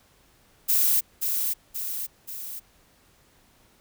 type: noise with echo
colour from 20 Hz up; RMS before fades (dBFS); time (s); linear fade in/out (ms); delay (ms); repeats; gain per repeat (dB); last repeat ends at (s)
violet; -21; 0.68-1.01; 20; 530; 3; -5; 2.6
effects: pink hiss -60 dBFS RMS until 3.8 s

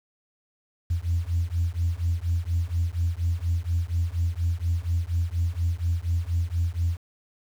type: beating tone pair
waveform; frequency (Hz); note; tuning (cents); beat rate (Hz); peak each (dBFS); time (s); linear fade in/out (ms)
sine; 83.3 / 87.5; E2 / F2; +19 / +4; 4.2; -25; 0.9-6.98; 10
effects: tanh soft clip ceiling -16 dBFS + 8-bit

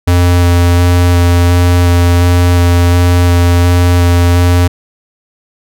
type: tone with vibrato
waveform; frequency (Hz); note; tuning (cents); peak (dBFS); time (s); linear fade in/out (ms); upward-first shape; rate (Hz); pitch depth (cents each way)
square; 87.7; F2; +8; -6; 0.07-4.68; 10; square; 1.4; 9
effects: none

